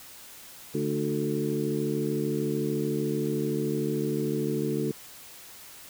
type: harmonic tone with a mistuned harmonic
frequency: 73.42 Hz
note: D2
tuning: in tune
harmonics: 2 / 3 / 4 / 5 / 6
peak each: -32 / -32 / -32 / -32 / -32 dBFS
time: 0.74-4.92 s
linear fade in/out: 10 ms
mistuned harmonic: 4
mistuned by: +39 cents
effects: white hiss -47 dBFS RMS until 5.89 s